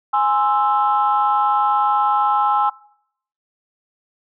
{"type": "chord", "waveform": "sine", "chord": "Ab augmented", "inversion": "none", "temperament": "equal", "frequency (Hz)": [830.6, 1046.5, 1318.5], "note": ["Ab5", "C6", "E6"], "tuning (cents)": [0, 0, 0], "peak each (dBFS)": [-16, -20, -19], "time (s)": [0.13, 2.7], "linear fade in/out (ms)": 10, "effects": ["noise-tail reverb RT60 0.7 s tail -23 dB re dry", "tanh soft clip ceiling -6 dBFS"]}